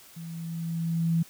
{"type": "tone with level ramp", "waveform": "sine", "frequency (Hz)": 165.8, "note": "E3", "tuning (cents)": 10, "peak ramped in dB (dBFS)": [-37, -20], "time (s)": [0.16, 1.23], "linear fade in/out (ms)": 10, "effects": ["white hiss -52 dBFS RMS until 1.29 s"]}